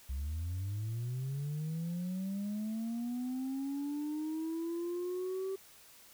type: linear sweep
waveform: sine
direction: up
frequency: 64 to 387.2 Hz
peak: -32 dBFS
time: 0.09-5.56 s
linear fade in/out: 10 ms
effects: tanh soft clip ceiling -33 dBFS + white hiss -58 dBFS RMS until 6.13 s